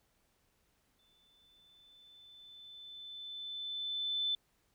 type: tone with exponential growth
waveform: sine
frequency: 3520 Hz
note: A7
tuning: in tune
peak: -30 dBFS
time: 0.99-4.35 s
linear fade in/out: 2 ms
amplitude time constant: 730 ms
effects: pink hiss -75 dBFS RMS until 4.74 s